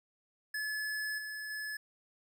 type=tone with level steps; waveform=square; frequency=1716 Hz; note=A6; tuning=44 cents flat; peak=-35 / -40 / -38 dBFS; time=0.54-1.77 s; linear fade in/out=5 ms; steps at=1.18 / 1.5 s; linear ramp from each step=5 ms; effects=none